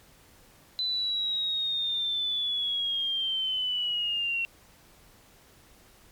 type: linear sweep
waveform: sine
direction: down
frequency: 4021 to 2722 Hz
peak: -26 dBFS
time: 0.79-4.45 s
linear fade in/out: 0 ms
effects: pink hiss -57 dBFS RMS until 6.11 s + MP3 96 kbps